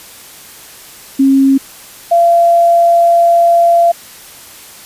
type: tone pair in turn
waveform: sine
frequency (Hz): 270.8 / 683.7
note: C#4 / F5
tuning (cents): -40 / -37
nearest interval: octave + major third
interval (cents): 1603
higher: second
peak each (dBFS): -5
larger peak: neither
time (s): 1.19-1.58 / 2.11-3.92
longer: second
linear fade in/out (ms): 10
effects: white hiss -35 dBFS RMS until 4.85 s + resampled to 32000 Hz